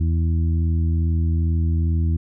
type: harmonic tone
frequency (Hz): 82.4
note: E2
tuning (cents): 0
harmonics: 1 / 2 / 3 / 4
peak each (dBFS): -17 / -27 / -32 / -35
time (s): 0-2.17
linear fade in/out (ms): 10
effects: none